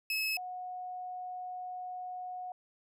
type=tone pair in turn; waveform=30% pulse / sine; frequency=2585 / 730.2 Hz; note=E7 / F#5; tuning=-34 / -23 cents; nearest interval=octave + minor seventh; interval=2189 cents; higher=first; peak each=-28 / -38 dBFS; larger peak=first; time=0.1-0.37 / 0.37-2.52 s; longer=second; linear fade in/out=2 ms; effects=none